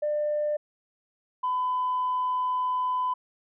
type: tone pair in turn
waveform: sine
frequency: 597 / 1005.8 Hz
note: D5 / B5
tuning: +28 / +31 cents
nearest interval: major sixth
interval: 903 cents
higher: second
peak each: -23 dBFS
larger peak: neither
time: 0.02-0.57 / 1.43-3.14 s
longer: second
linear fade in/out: 10 ms
effects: tanh soft clip ceiling -20 dBFS